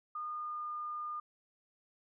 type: tone with pitch glide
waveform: sine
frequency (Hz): 1221 to 1213.3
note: D#6 to D#6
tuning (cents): -33 to -44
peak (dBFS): -37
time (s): 0.15-1.2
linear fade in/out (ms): 5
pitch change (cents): -11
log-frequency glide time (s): 0.29-0.69
effects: none

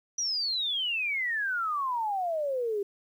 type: exponential sweep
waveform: sine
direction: down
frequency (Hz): 5920 to 392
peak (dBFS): -27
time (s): 0.18-2.83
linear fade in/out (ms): 5
effects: 10-bit

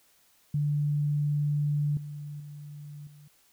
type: tone with level steps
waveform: sine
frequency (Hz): 146.83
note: D3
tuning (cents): 0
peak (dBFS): -24 / -36 / -40 / -49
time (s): 0.54-3.28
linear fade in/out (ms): 5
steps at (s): 1.97 / 2.4 / 3.07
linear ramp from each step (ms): 2
effects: white hiss -64 dBFS RMS until 3.52 s

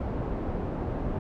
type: low-pass noise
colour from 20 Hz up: pink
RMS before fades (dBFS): -31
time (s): 0-1.19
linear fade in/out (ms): 5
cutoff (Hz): 690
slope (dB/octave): 12
effects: none

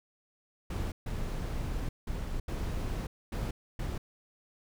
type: noise bursts at uneven times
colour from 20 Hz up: brown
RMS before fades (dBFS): -34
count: 6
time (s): 0.7-0.92 / 1.06-1.89 / 2.07-2.4 / 2.48-3.07 / 3.32-3.51 / 3.79-3.98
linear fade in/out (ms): 5
effects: none

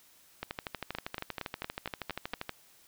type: two click trains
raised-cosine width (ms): 0.3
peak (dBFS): -19 / -19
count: 7 / 27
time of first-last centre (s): 0.95-2.339 / 0.43-2.493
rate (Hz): 4.32 / 12.6
effects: white hiss -61 dBFS RMS until 2.87 s

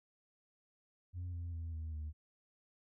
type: tone with pitch steps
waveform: sine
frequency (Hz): 89.1 / 85.82 / 82.65 / 79.61 / 76.68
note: F2 / F2 / E2 / D#2 / D#2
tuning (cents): +35 / -30 / +5 / +40 / -25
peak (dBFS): -37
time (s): 1.13-2.13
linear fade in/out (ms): 50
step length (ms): 200
effects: tanh soft clip ceiling -38 dBFS

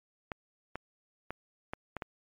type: clicks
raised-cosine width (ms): 0.5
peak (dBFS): -21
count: 6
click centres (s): 0.318 / 0.756 / 1.306 / 1.735 / 1.967 / 2.022
effects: MP3 96 kbps

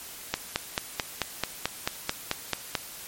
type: click train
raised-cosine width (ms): 0.2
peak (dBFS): -7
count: 12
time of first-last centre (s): 0.34-2.752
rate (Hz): 4.56
effects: white hiss -42 dBFS RMS until 3.07 s + MP3 64 kbps

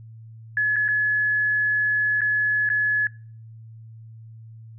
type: tone with dropouts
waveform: sine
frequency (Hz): 1703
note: G#6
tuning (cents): +43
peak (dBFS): -18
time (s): 0.57-3.07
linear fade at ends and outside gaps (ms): 2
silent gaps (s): 0.76-0.764 / 0.881-0.886 / 2.208-2.216 / 2.691-2.7
effects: noise-tail reverb RT60 0.5 s tail -25 dB re dry + added 112 Hz sine -40 dBFS peak until 4.78 s

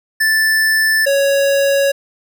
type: tone pair in turn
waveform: square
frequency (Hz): 1760 / 555.9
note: A6 / C#5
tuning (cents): 0 / +5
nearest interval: octave + minor sixth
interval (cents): 1995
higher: first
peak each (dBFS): -12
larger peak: neither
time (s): 0.2-1.06 / 1.06-1.92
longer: neither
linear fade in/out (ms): 10
effects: none

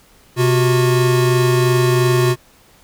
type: tone pair together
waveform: square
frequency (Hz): 128.3 / 362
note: C3 / F#4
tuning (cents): -34 / -38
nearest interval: octave + tritone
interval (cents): 1796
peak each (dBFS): -15 / -16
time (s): 0.36-2.36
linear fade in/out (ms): 50
effects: pink hiss -50 dBFS RMS until 2.83 s

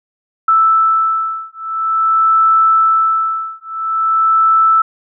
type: beating tone pair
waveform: sine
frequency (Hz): 1318.5 / 1318.98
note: E6 / E6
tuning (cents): 0 / +1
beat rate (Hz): 0.48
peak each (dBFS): -13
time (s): 0.48-4.82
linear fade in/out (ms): 5
effects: none

